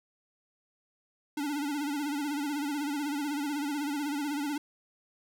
square tone with vibrato, 290 Hz, D4, 22 cents flat, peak -31 dBFS, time 1.37-4.58 s, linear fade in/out 5 ms, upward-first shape sine, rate 16 Hz, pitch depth 79 cents each way, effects none

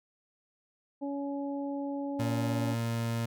harmonic tone, 281.1 Hz, C#4, 24 cents sharp, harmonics 1 / 2 / 3, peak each -33 / -39 / -43 dBFS, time 1.01-2.75 s, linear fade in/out 20 ms
30% pulse tone, 115.8 Hz, A#2, 11 cents flat, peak -27 dBFS, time 2.19-3.26 s, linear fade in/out 10 ms
effects none

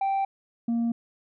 sine tone pair in turn, 782 / 233.2 Hz, G5 / A#3, -4 / +1 cents, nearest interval octave + major sixth, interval 2095 cents, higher first, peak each -20 dBFS, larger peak neither, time 0.01-0.25 / 0.68-0.92 s, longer neither, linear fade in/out 5 ms, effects tanh soft clip ceiling -22 dBFS

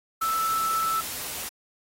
sine tone in noise, 1318.5 Hz, E6, in tune, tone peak -23 dBFS, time 0.21-1.01 s, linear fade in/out 10 ms, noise white, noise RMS -34 dBFS, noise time 0.21-1.49 s, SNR +8 dB, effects AAC 48 kbps

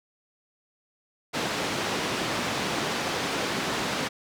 pink band-pass noise, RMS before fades -29 dBFS, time 1.33-4.09 s, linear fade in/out 20 ms, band 190 to 5300 Hz, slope 12 dB/octave, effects none

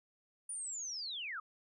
sine linear sweep, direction down, 9640 to 1174.7 Hz, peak -39 dBFS, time 0.49-1.4 s, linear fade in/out 5 ms, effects none

